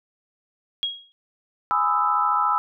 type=tone with exponential decay; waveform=sine; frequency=3292 Hz; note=G#7; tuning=16 cents flat; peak=-19 dBFS; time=0.83-1.12 s; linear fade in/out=0 ms; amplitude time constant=61 ms
type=chord; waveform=sine; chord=E major seventh; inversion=first; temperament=equal with one note detuned; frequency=830.6 / 998.7 / 1244.5 / 1318.5 Hz; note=G#5 / B5 / D#6 / E6; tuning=0 / +19 / 0 / 0 cents; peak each=-26 / -24 / -27 / -21 dBFS; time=1.71-2.58 s; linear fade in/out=0 ms
effects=none